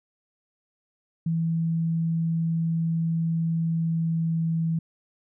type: tone with pitch glide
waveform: sine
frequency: 164.5 to 163.55 Hz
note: E3 to E3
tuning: -3 to -13 cents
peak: -22 dBFS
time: 1.26-4.79 s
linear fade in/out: 5 ms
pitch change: -10 cents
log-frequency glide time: 3.59-4.67 s
effects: none